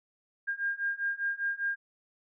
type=beating tone pair; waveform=sine; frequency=1608 / 1613 Hz; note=G6 / G6; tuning=+44 / +49 cents; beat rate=5 Hz; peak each=-33 / -32 dBFS; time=0.47-1.76 s; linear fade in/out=20 ms; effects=none